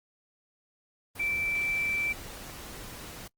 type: tone in noise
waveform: sine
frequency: 2333 Hz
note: D7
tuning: 12 cents flat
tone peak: -27 dBFS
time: 1.19-2.13 s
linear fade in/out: 10 ms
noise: pink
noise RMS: -43 dBFS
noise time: 1.15-3.28 s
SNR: +13 dB
effects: noise-tail reverb RT60 0.1 s tail -26 dB re dry + Opus 24 kbps